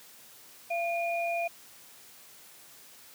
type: tone pair together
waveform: sine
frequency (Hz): 682 / 2432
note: F5 / D#7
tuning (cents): -41 / -40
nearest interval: octave + minor seventh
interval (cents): 2201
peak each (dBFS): -29 / -34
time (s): 0.7-1.48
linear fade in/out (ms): 10
effects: white hiss -53 dBFS RMS until 3.14 s + high-pass 100 Hz 12 dB/octave